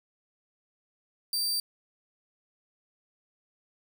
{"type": "tone", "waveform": "sawtooth", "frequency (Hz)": 4672, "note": "D8", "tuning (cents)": -10, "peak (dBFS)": -24, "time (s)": [1.33, 1.6], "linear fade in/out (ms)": 2, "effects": []}